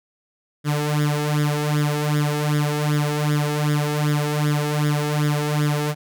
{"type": "tone with flanger", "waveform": "sawtooth", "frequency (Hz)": 148.7, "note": "D3", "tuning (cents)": 22, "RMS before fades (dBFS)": -21, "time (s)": [0.64, 5.95], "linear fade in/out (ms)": 50, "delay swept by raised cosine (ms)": [0.57, 2.37], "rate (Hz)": 2.6, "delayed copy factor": 0.8, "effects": []}